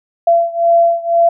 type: beating tone pair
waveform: sine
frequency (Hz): 678 / 680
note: E5 / F5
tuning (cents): +49 / -46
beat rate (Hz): 2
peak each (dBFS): -11 / -13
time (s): 0.27-1.29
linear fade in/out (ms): 5
effects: none